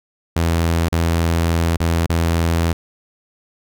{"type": "tone with dropouts", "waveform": "sawtooth", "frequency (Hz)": 83.4, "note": "E2", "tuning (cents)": 21, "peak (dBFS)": -11, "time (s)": [0.36, 2.73], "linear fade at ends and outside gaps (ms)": 5, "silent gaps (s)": [[0.886, 0.924], [1.769, 1.802], [2.064, 2.095]], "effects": []}